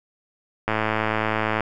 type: click train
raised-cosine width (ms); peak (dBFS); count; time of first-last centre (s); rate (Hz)
0.5; -7; 102; 0.68-1.607; 109
effects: none